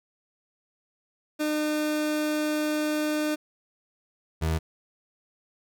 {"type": "tone pair in turn", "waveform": "30% pulse", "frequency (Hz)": [303.4, 80.36], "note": ["D#4", "E2"], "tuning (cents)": [-44, -44], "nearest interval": "octave + major seventh", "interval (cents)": 2300, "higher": "first", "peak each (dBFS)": [-22, -21], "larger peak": "second", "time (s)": [[1.39, 3.36], [4.41, 4.59]], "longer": "first", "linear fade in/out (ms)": 20, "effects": []}